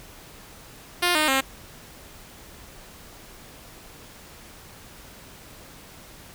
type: tone with pitch steps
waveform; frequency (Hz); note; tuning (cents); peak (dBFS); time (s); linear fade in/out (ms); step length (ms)
5% pulse; 353 / 307.3 / 267.5; F4 / D#4 / C4; +19 / -21 / +38; -8; 1.02-1.41; 10; 130
effects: pink hiss -46 dBFS RMS until 6.34 s